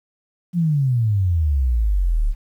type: exponential sweep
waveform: sine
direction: down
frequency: 179.9 to 33.68 Hz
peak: -15 dBFS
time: 0.53-2.35 s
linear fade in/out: 50 ms
effects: 9-bit